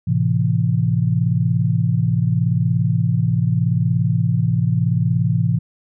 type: chord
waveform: sine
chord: A minor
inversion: none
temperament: equal with one note detuned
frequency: 110 / 130.81 / 167.5 Hz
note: A2 / C3 / E3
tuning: 0 / 0 / +28 cents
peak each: -19 dBFS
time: 0.07-5.59 s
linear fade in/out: 10 ms
effects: none